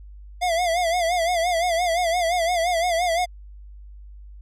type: tone with vibrato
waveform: square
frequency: 690 Hz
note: F5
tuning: 21 cents flat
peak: -20 dBFS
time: 0.41-3.26 s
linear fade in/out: 20 ms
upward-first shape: sine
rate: 5.8 Hz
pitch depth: 95 cents each way
effects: added 50 Hz sine -39 dBFS peak until 4.41 s + low-pass 10000 Hz 12 dB/octave